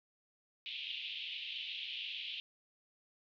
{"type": "band-pass noise", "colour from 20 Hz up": "white", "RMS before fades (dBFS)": -43, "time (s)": [0.66, 2.4], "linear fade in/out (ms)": 0, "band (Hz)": [2600, 3500], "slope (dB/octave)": 48, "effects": []}